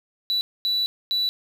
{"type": "tone bursts at uneven times", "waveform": "triangle", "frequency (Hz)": 3951, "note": "B7", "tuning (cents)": 0, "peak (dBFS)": -18, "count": 3, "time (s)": [[0.3, 0.41], [0.65, 0.86], [1.11, 1.29]], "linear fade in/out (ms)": 0, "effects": ["tanh soft clip ceiling -15 dBFS", "8-bit"]}